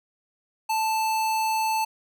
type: tone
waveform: square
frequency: 880 Hz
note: A5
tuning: in tune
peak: -23 dBFS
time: 0.69-1.85 s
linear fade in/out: 10 ms
effects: none